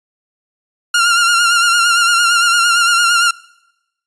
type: tone with vibrato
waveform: sawtooth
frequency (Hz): 1396.9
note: F6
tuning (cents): 0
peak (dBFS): -6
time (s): 0.94-3.31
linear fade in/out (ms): 5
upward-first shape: sine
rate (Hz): 8.8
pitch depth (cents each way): 44
effects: noise-tail reverb RT60 0.9 s tail -23 dB re dry + resampled to 24000 Hz